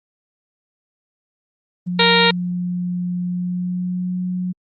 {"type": "tone with pitch glide", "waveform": "sine", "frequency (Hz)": [178.2, 181.52], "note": ["F3", "F#3"], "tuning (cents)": [35, -33], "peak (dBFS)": -20, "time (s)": [1.86, 4.53], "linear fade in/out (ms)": 20, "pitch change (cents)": 32, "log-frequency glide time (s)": [3.25, 4.18]}
{"type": "harmonic tone", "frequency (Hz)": 466.2, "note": "A#4", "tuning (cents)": 0, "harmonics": [1, 2, 3, 4, 5, 6, 7, 8, 9], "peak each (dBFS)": [-18, -19, -23, -20, -21, -23, -23, -18, -22], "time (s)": [1.99, 2.31], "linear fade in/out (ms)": 5}
{"effects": ["Opus 24 kbps"]}